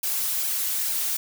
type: noise with flanger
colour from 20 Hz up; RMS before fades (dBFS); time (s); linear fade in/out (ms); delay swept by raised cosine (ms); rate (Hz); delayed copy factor
blue; -26; 0.03-1.17; 5; 1.2 to 5.5; 2.3; +0.85
effects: none